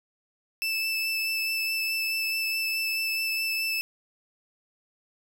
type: tone with vibrato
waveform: 30% pulse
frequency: 2637 Hz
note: E7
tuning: in tune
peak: -23 dBFS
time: 0.62-3.81 s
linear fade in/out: 0 ms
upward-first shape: sine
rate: 4.7 Hz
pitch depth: 11 cents each way
effects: none